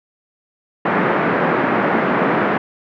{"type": "band-pass noise", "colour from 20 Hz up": "pink", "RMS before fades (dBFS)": -17, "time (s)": [0.85, 2.58], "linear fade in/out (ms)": 5, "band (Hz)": [180, 1900], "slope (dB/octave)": 24, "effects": []}